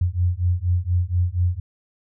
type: beating tone pair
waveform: sine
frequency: 86.9 / 91.1 Hz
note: F2 / F#2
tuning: -8 / -26 cents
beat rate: 4.2 Hz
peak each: -21 dBFS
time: 0.01-1.6 s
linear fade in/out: 5 ms
effects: none